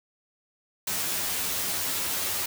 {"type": "noise with comb filter", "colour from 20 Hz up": "white", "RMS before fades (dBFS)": -29, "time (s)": [0.87, 2.46], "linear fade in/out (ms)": 5, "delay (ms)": 11, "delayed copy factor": 1, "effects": []}